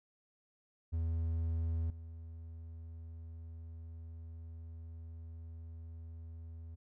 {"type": "tone with level steps", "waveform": "triangle", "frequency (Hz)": 82, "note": "E2", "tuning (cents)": -9, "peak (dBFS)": [-30, -43], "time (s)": [0.92, 6.76], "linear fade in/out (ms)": 20, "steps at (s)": 1.9, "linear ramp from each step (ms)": 2, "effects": []}